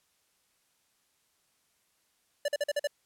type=tone bursts; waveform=square; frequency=582 Hz; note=D5; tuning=16 cents flat; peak=-27 dBFS; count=6; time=2.45-2.873 s; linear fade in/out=5 ms; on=33 ms; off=45 ms; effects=white hiss -72 dBFS RMS until 3.05 s + low-pass 12000 Hz 12 dB/octave